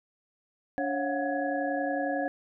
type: tone cluster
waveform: sine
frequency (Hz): 287.3 / 547 / 703 / 734 / 1677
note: D4 / C#5 / F5 / F#5 / G#6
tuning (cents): -38 / -23 / +11 / -14 / +16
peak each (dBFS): -32 / -32 / -37 / -33 / -36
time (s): 0.78-2.28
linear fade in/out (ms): 0
effects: none